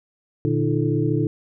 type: tone cluster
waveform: sine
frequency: 120.9 / 152.4 / 302.9 / 337.4 / 435.1 Hz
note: B2 / D#3 / D#4 / E4 / A4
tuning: -36 / -36 / -46 / +40 / -19 cents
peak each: -23 / -24 / -24 / -26 / -27 dBFS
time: 0.45-1.27 s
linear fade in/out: 0 ms
effects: none